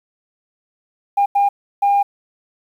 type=tone bursts at uneven times; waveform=sine; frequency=805 Hz; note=G5; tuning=46 cents sharp; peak=-10 dBFS; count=3; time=1.17-1.26 / 1.35-1.49 / 1.82-2.03 s; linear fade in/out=10 ms; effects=tanh soft clip ceiling -9 dBFS + 8-bit